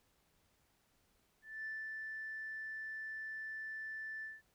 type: tone with ADSR envelope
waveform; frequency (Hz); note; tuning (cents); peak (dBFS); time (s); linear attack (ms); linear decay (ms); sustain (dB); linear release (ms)
sine; 1760; A6; 0; -39; 1.42-4.42; 230; 230; -2; 190
effects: tanh soft clip ceiling -36 dBFS + pink hiss -75 dBFS RMS until 4.54 s